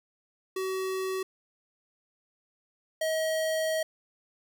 square tone pair in turn, 378.2 / 636.1 Hz, F#4 / D#5, +38 / +38 cents, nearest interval major sixth, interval 900 cents, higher second, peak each -30 / -27 dBFS, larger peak second, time 0.56-1.23 / 3.01-3.83 s, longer second, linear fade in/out 5 ms, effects 11-bit

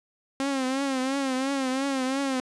sawtooth tone with vibrato, 267.3 Hz, C4, 37 cents sharp, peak -21 dBFS, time 0.4-2.4 s, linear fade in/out 0 ms, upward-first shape triangle, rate 2.9 Hz, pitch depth 88 cents each way, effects resampled to 22050 Hz + 9-bit

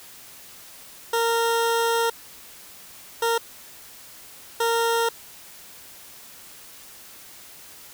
20% pulse tone bursts at uneven times, 462 Hz, A#4, 16 cents flat, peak -15 dBFS, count 3, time 1.13-2.1 / 3.22-3.38 / 4.6-5.09 s, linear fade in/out 5 ms, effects white hiss -45 dBFS RMS until 7.93 s

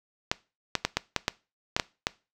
clicks, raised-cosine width 0.2 ms, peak -6 dBFS, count 9, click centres 0.315 / 0.753 / 0.85 / 0.97 / 1.163 / 1.281 / 1.765 / 1.798 / 2.069 s, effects noise-tail reverb RT60 0.3 s tail -21 dB re dry

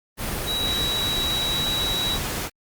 sine tone in noise, 3880 Hz, B7, 31 cents flat, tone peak -23 dBFS, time 0.45-2.19 s, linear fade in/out 50 ms, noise pink, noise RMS -28 dBFS, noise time 0.17-2.5 s, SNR +2 dB, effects Opus 32 kbps

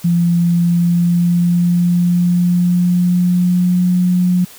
sine tone with pitch glide, 171.9 to 179.93 Hz, F3 to F#3, -27 to -48 cents, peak -10 dBFS, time 0.04-4.45 s, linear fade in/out 10 ms, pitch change +79 cents, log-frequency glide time 0.48-3.93 s, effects white hiss -39 dBFS RMS until 4.58 s

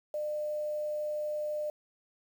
sine tone with quantisation, 602 Hz, D5, 43 cents sharp, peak -31 dBFS, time 0.14-1.7 s, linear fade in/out 2 ms, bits 9, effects none

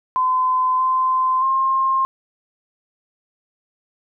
sine tone with pitch steps, 1023 / 1034 / 1063 Hz, C6 / C6 / C6, -39 / -21 / +27 cents, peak -15 dBFS, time 0.16-2.05 s, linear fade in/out 0 ms, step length 630 ms, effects none

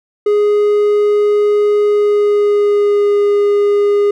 triangle tone with pitch glide, 415.2 to 409 Hz, G#4 to G#4, 0 to -26 cents, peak -7 dBFS, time 0.26-4.11 s, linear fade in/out 5 ms, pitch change -26 cents, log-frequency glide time 1.85-3.18 s, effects none

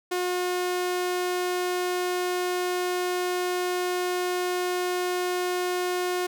sawtooth tone, 360 Hz, F#4, 47 cents flat, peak -21 dBFS, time 0.11-6.27 s, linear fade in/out 10 ms, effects none

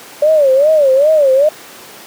sine tone with vibrato, 575 Hz, D5, 37 cents flat, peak -6 dBFS, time 0.22-1.49 s, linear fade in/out 5 ms, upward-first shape sine, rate 2.5 Hz, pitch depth 170 cents each way, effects pink hiss -34 dBFS RMS until 2.06 s + high-pass 300 Hz 12 dB/octave

